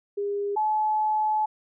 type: tone pair in turn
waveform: sine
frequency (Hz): 405.2 / 858.6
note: G#4 / A5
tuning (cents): -43 / -43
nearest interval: octave + minor second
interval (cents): 1300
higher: second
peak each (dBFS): -25 / -21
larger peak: second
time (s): 0.17-0.56 / 0.56-1.46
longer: second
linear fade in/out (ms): 10
effects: none